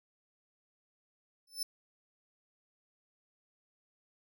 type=tone with exponential growth; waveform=sawtooth; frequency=5280 Hz; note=E8; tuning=2 cents sharp; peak=-27 dBFS; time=1.47-1.63 s; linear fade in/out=5 ms; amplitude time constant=33 ms; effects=none